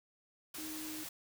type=tone in noise; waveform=sine; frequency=311.1 Hz; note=D#4; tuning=in tune; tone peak=-44 dBFS; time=0.58-1.04 s; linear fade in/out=5 ms; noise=white; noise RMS=-45 dBFS; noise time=0.54-1.09 s; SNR=-2 dB; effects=none